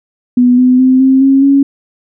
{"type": "tone with pitch steps", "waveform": "sine", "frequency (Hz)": [246.9, 252.7, 258.6, 264.6, 270.8, 277.1], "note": ["B3", "B3", "C4", "C4", "C#4", "C#4"], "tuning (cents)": [0, 40, -20, 20, -40, -1], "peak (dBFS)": -4, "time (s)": [0.37, 1.63], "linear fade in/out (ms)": 5, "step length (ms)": 210, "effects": []}